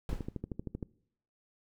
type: noise with exponential decay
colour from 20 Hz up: brown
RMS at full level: -32 dBFS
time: 0.09-0.41 s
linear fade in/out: 1 ms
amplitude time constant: 69 ms
type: click train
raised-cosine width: 3 ms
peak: -24 dBFS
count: 10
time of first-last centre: 0.13-0.828 s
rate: 12.9 Hz
effects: noise-tail reverb RT60 0.7 s tail -23 dB re dry